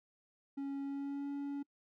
triangle tone with pitch glide, 277.2 to 282.5 Hz, C#4 to C#4, 0 to +33 cents, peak -35 dBFS, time 0.57-1.63 s, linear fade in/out 10 ms, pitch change +33 cents, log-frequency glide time 0.82-1.29 s, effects noise-tail reverb RT60 0.1 s tail -26 dB re dry

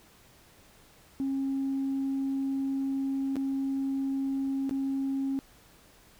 sine tone with dropouts, 271.1 Hz, C#4, 38 cents flat, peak -26 dBFS, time 1.2-5.39 s, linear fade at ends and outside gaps 0 ms, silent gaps 3.357-3.366 / 4.694-4.71 s, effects tanh soft clip ceiling -24 dBFS + pink hiss -58 dBFS RMS until 6.19 s

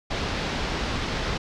pink low-pass noise, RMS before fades -28 dBFS, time 0.1-1.38 s, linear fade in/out 10 ms, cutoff 5100 Hz, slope 24 dB/octave, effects none

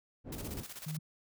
white low-pass noise, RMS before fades -42 dBFS, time 0.24-0.65 s, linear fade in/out 50 ms, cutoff 280 Hz, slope 12 dB/octave
white noise with tremolo, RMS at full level -45 dBFS, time 0.32-0.97 s, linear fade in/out 5 ms, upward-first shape square, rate 16 Hz, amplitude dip 65%
sine tone, 155.2 Hz, D#3, 4 cents flat, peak -36 dBFS, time 0.86-0.99 s, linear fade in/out 10 ms
effects none

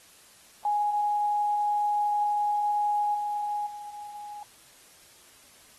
sine tone with level steps, 830.6 Hz, G#5, in tune, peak -23 / -27 / -37 dBFS, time 0.65-4.43 s, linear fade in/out 2 ms, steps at 3.14 / 3.66 s, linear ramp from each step 10 ms, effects white hiss -55 dBFS RMS until 5.78 s + AAC 32 kbps

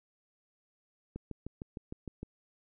click train, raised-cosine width 3 ms, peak -27 dBFS, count 8, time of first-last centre 1.16-2.23 s, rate 6.54 Hz, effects none

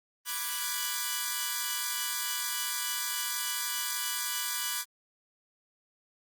5% pulse chord, G# half-diminished seventh, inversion first, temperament equal, 987.8 / 1174.7 / 1480 / 1661.2 Hz, B5 / D6 / F#6 / G#6, 0 / 0 / 0 / 0 cents, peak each -25 dBFS, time 0.25-4.85 s, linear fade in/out 50 ms, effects Opus 32 kbps

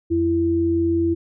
sine tone pair together, 87.58 / 334.3 Hz, F2 / E4, +5 / +24 cents, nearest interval octave + major seventh, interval 2319 cents, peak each -25 / -17 dBFS, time 0.1-1.15 s, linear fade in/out 20 ms, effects none

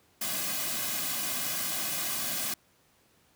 white noise with comb filter, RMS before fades -32 dBFS, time 0.21-2.54 s, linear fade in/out 5 ms, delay 2.2 ms, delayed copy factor -0.75, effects pink hiss -65 dBFS RMS until 3.35 s + high-pass 80 Hz 12 dB/octave

